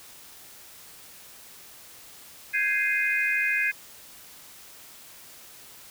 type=chord; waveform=sine; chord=Ab major seventh; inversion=third; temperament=equal; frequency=1568 / 1661.2 / 2093 / 2489 Hz; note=G6 / Ab6 / C7 / Eb7; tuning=0 / 0 / 0 / 0 cents; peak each=-33 / -27 / -27 / -27 dBFS; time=2.53-3.72 s; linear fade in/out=20 ms; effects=white hiss -48 dBFS RMS until 5.9 s